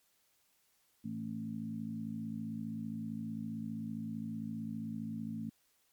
harmonic tone with a mistuned harmonic, 55.3 Hz, A1, 9 cents sharp, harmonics 2 / 3 / 4 / 5, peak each -48 / -45 / -39 / -46 dBFS, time 1.04-5.5 s, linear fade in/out 10 ms, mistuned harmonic 5, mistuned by -24 cents, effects white hiss -73 dBFS RMS until 5.92 s + MP3 96 kbps

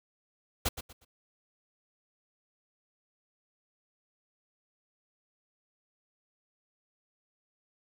pink noise with echo, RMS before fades -28 dBFS, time 0.65-0.69 s, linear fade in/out 10 ms, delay 120 ms, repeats 3, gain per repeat -11 dB, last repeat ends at 1.05 s, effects none

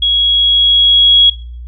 sine tone with level ramp, 3322 Hz, G#7, in tune, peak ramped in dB -9 to -3 dBFS, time 0.02-1.3 s, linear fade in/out 5 ms, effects noise-tail reverb RT60 0.5 s tail -20 dB re dry + added 60 Hz sine -25 dBFS peak until 1.67 s

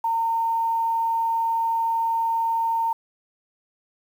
sine tone with quantisation, 913 Hz, A#5, 36 cents flat, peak -20 dBFS, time 0.04-2.93 s, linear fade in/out 5 ms, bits 8, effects none

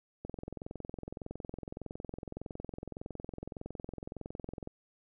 click train, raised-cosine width 2 ms, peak -27 dBFS, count 97, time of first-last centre 0.25-4.674 s, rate 21.7 Hz, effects none

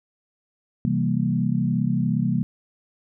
sine chord, C dominant seventh, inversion none, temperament equal, 130.81 / 164.81 / 196 / 233.1 Hz, C3 / E3 / G3 / Bb3, 0 / 0 / 0 / 0 cents, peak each -25 dBFS, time 0.85-2.43 s, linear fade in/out 0 ms, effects none

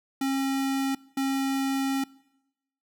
square tone pair in turn, 270.5 / 270.5 Hz, C#4 / C#4, -42 / -42 cents, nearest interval unison, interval 0 cents, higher neither, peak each -25 dBFS, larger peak neither, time 0.21-0.95 / 1.17-2.04 s, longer second, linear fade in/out 5 ms, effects noise-tail reverb RT60 0.9 s tail -23 dB re dry

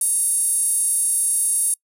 5% pulse tone with high-pass filter, 932.3 Hz, A#5, in tune, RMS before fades -20 dBFS, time 0.01-1.74 s, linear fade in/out 2 ms, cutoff 9800 Hz, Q 9.5, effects noise-tail reverb RT60 0.1 s tail -25 dB re dry

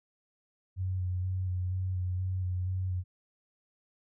sine tone with vibrato, 92 Hz, F#2, 9 cents flat, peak -29 dBFS, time 0.76-3.04 s, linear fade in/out 50 ms, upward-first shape square, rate 2.1 Hz, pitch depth 20 cents each way, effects none

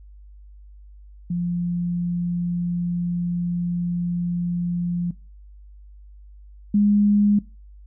sine tone pair in turn, 174.61 / 205.5 Hz, F3 / G#3, 0 / -18 cents, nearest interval minor third, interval 282 cents, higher second, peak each -21 / -14 dBFS, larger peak second, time 1.3-5.11 / 6.74-7.39 s, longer first, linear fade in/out 5 ms, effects noise-tail reverb RT60 0.3 s tail -21 dB re dry + added 50 Hz sine -42 dBFS peak until 7.86 s

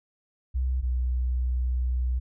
sine tone pair in turn, 64 / 62.29 Hz, C2 / B1, -38 / +15 cents, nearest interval unison, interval 47 cents, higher first, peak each -23 dBFS, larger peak neither, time 0.54-0.82 / 0.82-2.2 s, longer second, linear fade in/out 20 ms, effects none

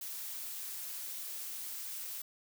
blue noise, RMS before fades -42 dBFS, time 0.01-2.22 s, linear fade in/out 5 ms, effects none

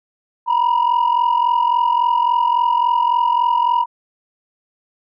sine tone pair together, 940 / 983.6 Hz, A#5 / B5, +14 / -7 cents, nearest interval minor second, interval 79 cents, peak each -14 dBFS, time 0.46-3.86 s, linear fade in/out 50 ms, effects tanh soft clip ceiling -10 dBFS

